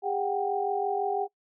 sine tone cluster, 403.9 / 740 / 786 Hz, G#4 / F#5 / G5, -48 / 0 / +4 cents, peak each -30 dBFS, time 0.02-1.28 s, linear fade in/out 50 ms, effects noise-tail reverb RT60 0.1 s tail -23 dB re dry

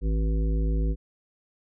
harmonic tone, 53.7 Hz, A1, 41 cents flat, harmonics 1 / 3 / 5 / 7 / 9, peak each -22 / -32 / -36 / -39 / -41 dBFS, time 0.01-0.96 s, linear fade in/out 50 ms, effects none

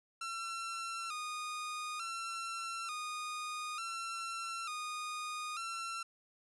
sawtooth tone with vibrato, 1290 Hz, E6, 38 cents flat, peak -35 dBFS, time 0.21-6.03 s, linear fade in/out 5 ms, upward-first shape square, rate 0.56 Hz, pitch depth 81 cents each way, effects resampled to 24000 Hz

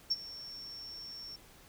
sine tone with ADSR envelope, 5460 Hz, F8, 40 cents flat, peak -24 dBFS, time 0.1-1.36 s, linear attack 15 ms, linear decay 34 ms, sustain -19 dB, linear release 5 ms, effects tanh soft clip ceiling -23 dBFS + pink hiss -58 dBFS RMS until 1.68 s

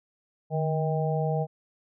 harmonic tone with a mistuned harmonic, 158.6 Hz, D#3, 33 cents sharp, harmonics 1 / 3 / 4 / 5, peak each -26 / -31 / -32 / -33 dBFS, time 0.5-1.47 s, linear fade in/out 50 ms, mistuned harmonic 1, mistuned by -73 cents, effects none

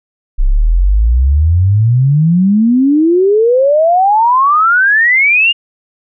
sine exponential sweep, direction up, 30.95 to 2870 Hz, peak -6 dBFS, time 0.38-5.53 s, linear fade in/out 20 ms, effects none

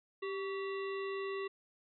harmonic tone with a mistuned harmonic, 391.9 Hz, G4, in tune, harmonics 1 / 3 / 5 / 7 / 9 / 10, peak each -37 / -45 / -47 / -50 / -58 / -57 dBFS, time 0.22-1.48 s, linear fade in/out 10 ms, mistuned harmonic 3, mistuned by -67 cents, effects none

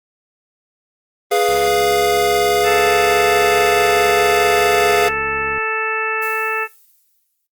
square chord, F diminished, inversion first, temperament equal, 415.3 / 493.9 / 698.5 Hz, Ab4 / Cb5 / F5, 0 / 0 / 0 cents, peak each -17 / -21 / -18 dBFS, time 1.31-5.09 s, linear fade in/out 10 ms
click train, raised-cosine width 3 ms, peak -24 dBFS, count 283, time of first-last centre 1.49-5.577 s, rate 69 Hz
harmonic tone, 440 Hz, A4, in tune, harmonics 1 / 2 / 3 / 4 / 5 / 6, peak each -24 / -28 / -23 / -23 / -29 / -24 dBFS, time 2.63-6.68 s, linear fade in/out 50 ms
violet noise with exponential decay, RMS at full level -32 dBFS, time 6.22-7.47 s, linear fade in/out 5 ms, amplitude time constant 270 ms
effects noise-tail reverb RT60 0.2 s tail -19 dB re dry + Opus 24 kbps

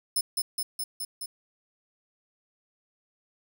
5% pulse tone with echo, 5230 Hz, E8, 15 cents flat, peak -18 dBFS, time 0.16-0.21 s, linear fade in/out 5 ms, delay 210 ms, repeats 5, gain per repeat -2 dB, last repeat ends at 1.26 s, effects none

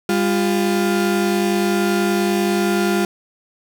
35% pulse tone pair together, 200.5 / 350.6 Hz, G3 / F4, +39 / +7 cents, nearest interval minor seventh, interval 968 cents, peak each -17 dBFS, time 0.09-3.05 s, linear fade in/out 2 ms, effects none

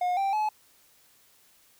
triangle tone with pitch steps, 719 / 784.1 / 855 Hz, F#5 / G5 / A5, -50 / 0 / -50 cents, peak -22 dBFS, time 0.01-0.49 s, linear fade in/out 5 ms, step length 160 ms, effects white hiss -61 dBFS RMS until 1.79 s

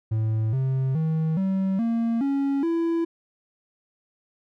triangle tone with pitch steps, 110 / 132.33 / 159.2 / 191.52 / 230.4 / 277.2 / 333.5 Hz, A2 / C3 / D#3 / G3 / A#3 / C#4 / E4, 0 / +20 / +40 / -40 / -20 / 0 / +20 cents, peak -19 dBFS, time 0.11-3.05 s, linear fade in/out 10 ms, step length 420 ms, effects none

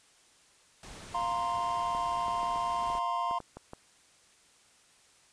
pink noise, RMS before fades -47 dBFS, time 0.83-2.99 s, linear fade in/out 2 ms
triangle chord, F suspended fourth, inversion none, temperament just, 698.5 / 931.3 / 1047.7 Hz, F5 / Bb5 / C6, 0 / -2 / +2 cents, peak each -33 / -32 / -30 dBFS, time 1.14-3.39 s, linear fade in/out 10 ms
clicks, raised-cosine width 1 ms, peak -28 dBFS, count 10, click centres 1.95 / 2.282 / 2.432 / 2.56 / 2.901 / 2.952 / 3.311 / 3.403 / 3.57 / 3.734 s
effects white hiss -62 dBFS RMS until 5.32 s + resampled to 22050 Hz

